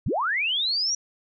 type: linear sweep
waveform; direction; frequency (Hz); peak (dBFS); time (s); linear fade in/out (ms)
sine; up; 51.91 to 5840; -22; 0.06-0.95; 5
effects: none